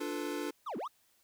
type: chord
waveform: square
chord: B half-diminished seventh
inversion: first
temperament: equal with one note detuned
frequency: 293.7 / 349.2 / 440 / 499.9 Hz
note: D4 / F4 / A4 / B4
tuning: 0 / 0 / 0 / +21 cents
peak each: -39 / -41 / -42 / -45 dBFS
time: 0-0.51 s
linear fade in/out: 10 ms
type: linear two-way sweep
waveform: triangle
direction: down then up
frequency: 1318.5 to 185 to 1318.5 Hz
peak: -34 dBFS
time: 0.66-0.88 s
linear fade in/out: 10 ms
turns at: 0.77 s
effects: white hiss -70 dBFS RMS until 1.23 s